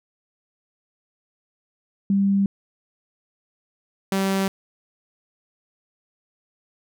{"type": "tone pair in turn", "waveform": ["sine", "sawtooth"], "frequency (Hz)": [197.6, 193.53], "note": ["G3", "G3"], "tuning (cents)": [14, -22], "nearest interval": "unison", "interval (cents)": 36, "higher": "first", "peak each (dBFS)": -16, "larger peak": "neither", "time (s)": [[2.1, 2.46], [4.12, 4.48]], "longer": "neither", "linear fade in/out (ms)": 2, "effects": []}